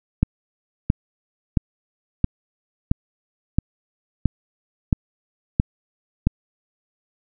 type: click train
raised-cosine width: 5 ms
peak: -3 dBFS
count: 10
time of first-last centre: 0.23-6.27 s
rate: 1.49 Hz
effects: none